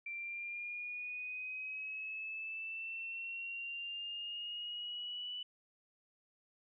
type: linear sweep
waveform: sine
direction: up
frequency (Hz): 2349 to 2973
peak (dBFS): -40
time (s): 0.06-5.43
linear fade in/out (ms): 5
effects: none